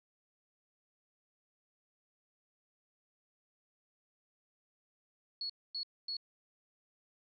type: tone bursts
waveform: sine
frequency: 4362 Hz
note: C#8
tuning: 29 cents flat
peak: -36 dBFS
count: 3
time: 5.41-6.168 s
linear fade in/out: 2 ms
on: 86 ms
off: 250 ms
effects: none